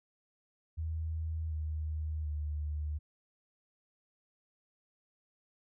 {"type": "tone with pitch steps", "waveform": "sine", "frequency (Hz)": [80.1, 77.55, 75.08], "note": ["E2", "D#2", "D2"], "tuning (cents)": [-49, -5, 39], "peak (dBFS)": -33, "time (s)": [0.77, 2.99], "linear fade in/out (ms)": 20, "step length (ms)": 740, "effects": []}